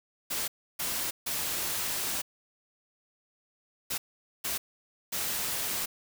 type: noise bursts at uneven times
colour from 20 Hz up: white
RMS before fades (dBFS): -32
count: 6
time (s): 0.3-0.48 / 0.79-1.11 / 1.26-2.22 / 3.9-3.98 / 4.44-4.58 / 5.12-5.86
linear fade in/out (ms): 10
effects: none